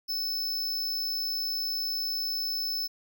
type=tone; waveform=square; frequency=5260 Hz; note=E8; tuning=5 cents flat; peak=-29 dBFS; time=0.08-2.88 s; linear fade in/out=20 ms; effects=none